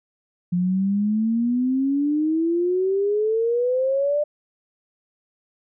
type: exponential sweep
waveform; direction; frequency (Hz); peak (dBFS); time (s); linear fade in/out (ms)
sine; up; 174.61 to 599; -18; 0.52-4.24; 10
effects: none